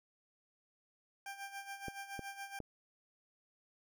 20% pulse tone with tremolo, 792 Hz, G5, 18 cents sharp, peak -37 dBFS, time 1.26-2.59 s, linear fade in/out 2 ms, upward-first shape sine, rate 7.1 Hz, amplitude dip 70%
clicks, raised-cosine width 2 ms, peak -29 dBFS, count 3, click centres 1.883 / 2.193 / 2.603 s
effects none

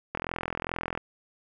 click train, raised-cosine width 0.5 ms, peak -15 dBFS, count 36, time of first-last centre 0.15-0.975 s, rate 42.4 Hz, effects none

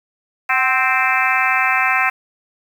harmonic tone with a mistuned harmonic, 261.6 Hz, C4, in tune, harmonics 3 / 4 / 5 / 6 / 7 / 8 / 9 / 10, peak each -22 / -22 / -22 / -22 / -22 / -22 / -22 / -22 dBFS, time 0.49-2.1 s, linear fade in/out 10 ms, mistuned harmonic 3, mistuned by -49 cents, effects 7-bit

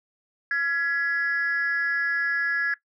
sine tone with amplitude modulation, 1678 Hz, G#6, 17 cents sharp, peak -17 dBFS, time 0.51-2.74 s, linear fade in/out 2 ms, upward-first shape sine, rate 297 Hz, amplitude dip 75%, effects noise-tail reverb RT60 0.1 s tail -18 dB re dry + tanh soft clip ceiling -16 dBFS

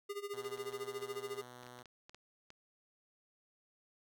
square tone with tremolo, 405.9 Hz, G#4, 40 cents flat, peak -38 dBFS, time 0.09-1.42 s, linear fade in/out 10 ms, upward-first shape sine, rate 14 Hz, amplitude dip 85%
5% pulse tone, 123.47 Hz, B2, in tune, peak -40 dBFS, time 0.33-1.83 s, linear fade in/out 10 ms
clicks, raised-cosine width 0.2 ms, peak -36 dBFS, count 11, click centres 0.448 / 0.577 / 0.726 / 1.026 / 1.632 / 1.666 / 1.79 / 1.857 / 2.095 / 2.146 / 2.504 s
effects none

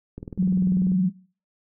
click train, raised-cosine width 3 ms, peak -22 dBFS, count 16, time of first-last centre 0.18-0.919 s, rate 20.3 Hz
sine tone with vibrato, 185 Hz, F#3, in tune, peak -17 dBFS, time 0.38-1.1 s, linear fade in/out 20 ms, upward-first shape sine, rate 20 Hz, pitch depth 91 cents each way
effects noise-tail reverb RT60 0.4 s tail -20 dB re dry

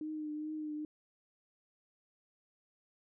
sine tone with vibrato, 305.6 Hz, D#4, 31 cents flat, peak -37 dBFS, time 0.01-0.85 s, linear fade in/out 2 ms, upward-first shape triangle, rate 2.4 Hz, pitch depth 32 cents each way, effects none

